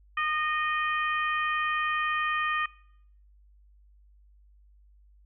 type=harmonic tone with a mistuned harmonic; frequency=618 Hz; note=D#5; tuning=12 cents flat; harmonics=2 / 3 / 4 / 5; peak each=-28 / -30 / -33 / -39 dBFS; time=0.17-2.66 s; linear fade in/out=5 ms; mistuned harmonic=2; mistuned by=-16 cents; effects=noise-tail reverb RT60 0.7 s tail -22 dB re dry + added 50 Hz sine -55 dBFS peak until 5.25 s